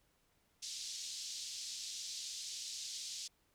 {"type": "band-pass noise", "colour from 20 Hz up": "pink", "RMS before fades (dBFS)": -45, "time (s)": [0.62, 3.28], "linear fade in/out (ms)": 10, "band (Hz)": [3900, 7100], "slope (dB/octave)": 24, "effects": ["pink hiss -75 dBFS RMS until 3.54 s"]}